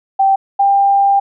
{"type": "tone pair in turn", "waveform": "sine", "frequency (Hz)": [779, 794.9], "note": ["G5", "G5"], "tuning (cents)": [-11, 24], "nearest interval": "unison", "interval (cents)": 35, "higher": "second", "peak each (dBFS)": -8, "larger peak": "neither", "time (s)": [[0.19, 0.36], [0.59, 1.2]], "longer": "second", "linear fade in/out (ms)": 10, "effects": []}